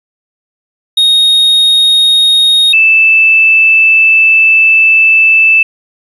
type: tone pair in turn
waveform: triangle / sine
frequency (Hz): 3729 / 2637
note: A#7 / E7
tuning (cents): 0 / 0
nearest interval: tritone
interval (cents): 600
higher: first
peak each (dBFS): -3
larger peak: neither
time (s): 0.97-2.73 / 2.73-5.63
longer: second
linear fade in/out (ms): 5
effects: resampled to 32000 Hz + 7-bit